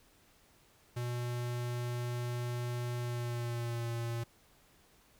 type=tone with pitch glide; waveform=square; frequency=121.4 to 117.06 Hz; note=B2 to A#2; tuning=-29 to +8 cents; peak=-35 dBFS; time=0.96-4.24 s; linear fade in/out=10 ms; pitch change=-63 cents; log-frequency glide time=2.99-3.9 s; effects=pink hiss -65 dBFS RMS until 5.19 s